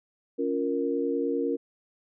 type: chord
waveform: sine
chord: Bb minor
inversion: first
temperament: just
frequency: 279.7 / 349.6 / 466.2 Hz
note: Db4 / F4 / Bb4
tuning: +16 / +2 / 0 cents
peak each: -29 / -31 / -28 dBFS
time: 0.38-1.57 s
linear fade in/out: 20 ms
effects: none